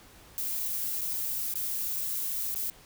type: noise with dropouts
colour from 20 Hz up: violet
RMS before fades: -32 dBFS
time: 0.38-2.7 s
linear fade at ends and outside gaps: 0 ms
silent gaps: 1.01-1.015 / 1.538-1.556 / 2.544-2.559 s
effects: pink hiss -54 dBFS RMS until 2.85 s